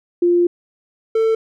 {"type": "tone pair in turn", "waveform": ["sine", "triangle"], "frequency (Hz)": [349.2, 446.4], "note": ["F4", "A4"], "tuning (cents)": [0, 25], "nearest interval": "major third", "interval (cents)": 425, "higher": "second", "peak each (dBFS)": -11, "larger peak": "neither", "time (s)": [[0.22, 0.47], [1.15, 1.35]], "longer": "first", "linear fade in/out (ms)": 5, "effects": []}